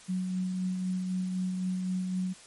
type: tone with tremolo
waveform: sine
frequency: 184.5 Hz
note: F#3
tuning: 5 cents flat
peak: -27 dBFS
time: 0.08-2.34 s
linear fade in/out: 20 ms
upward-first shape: sine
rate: 3.9 Hz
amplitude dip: 30%
effects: white hiss -52 dBFS RMS until 2.46 s + MP3 48 kbps